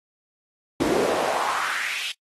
brown noise with high-pass filter sweep, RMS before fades -25 dBFS, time 0.8-2.12 s, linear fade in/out 5 ms, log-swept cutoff 280 to 3200 Hz, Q 3.2, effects noise-tail reverb RT60 0.1 s tail -24 dB re dry + AAC 32 kbps

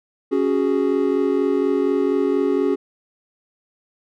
triangle chord, C# suspended fourth, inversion none, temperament equal with one note detuned, 277.2 / 371.1 / 415.3 Hz, C#4 / F#4 / G#4, 0 / +5 / 0 cents, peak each -19 dBFS, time 0.31-2.76 s, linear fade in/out 20 ms, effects none

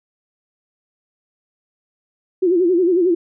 sine tone with vibrato, 355 Hz, F4, 28 cents sharp, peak -12 dBFS, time 2.42-3.15 s, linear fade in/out 10 ms, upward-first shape sine, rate 11 Hz, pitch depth 110 cents each way, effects none

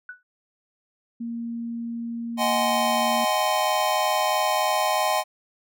sine tone with exponential decay, 1481 Hz, F#6, 1 cent sharp, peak -31 dBFS, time 0.09-0.23 s, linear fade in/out 2 ms, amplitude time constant 30 ms
sine tone, 233.1 Hz, A#3, in tune, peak -28 dBFS, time 1.2-3.25 s, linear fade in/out 10 ms
square chord, Ab dominant seventh, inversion second, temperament just, 623 / 747.5 / 830.6 / 1038.3 Hz, Eb5 / Gb5 / Ab5 / C6, +2 / +17 / 0 / -14 cents, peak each -27 dBFS, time 2.37-5.24 s, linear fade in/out 50 ms
effects none

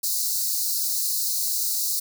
white high-pass noise, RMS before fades -25 dBFS, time 0.03-2 s, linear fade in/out 10 ms, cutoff 4000 Hz, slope 96 dB/octave, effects none

